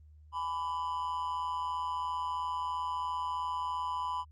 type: tone with amplitude modulation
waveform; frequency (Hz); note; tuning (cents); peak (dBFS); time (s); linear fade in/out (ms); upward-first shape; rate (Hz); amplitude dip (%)
triangle; 999; B5; +20; -27; 0.32-4.25; 50; sine; 163; 70
effects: added 76 Hz sine -53 dBFS peak until 4.31 s + Opus 32 kbps